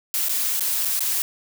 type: noise with dropouts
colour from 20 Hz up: blue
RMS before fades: -23 dBFS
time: 0.14-1.22 s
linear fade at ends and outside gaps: 0 ms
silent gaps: 0.285-0.294 / 0.596-0.607 / 0.85-0.855 / 0.993-1.006 s
effects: none